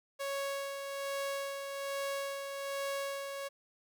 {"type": "tone with tremolo", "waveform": "sawtooth", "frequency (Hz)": 554.4, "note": "C#5", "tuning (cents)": 0, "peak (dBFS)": -30, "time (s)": [0.19, 3.49], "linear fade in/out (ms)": 20, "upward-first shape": "sine", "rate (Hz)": 1.2, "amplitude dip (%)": 45, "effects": []}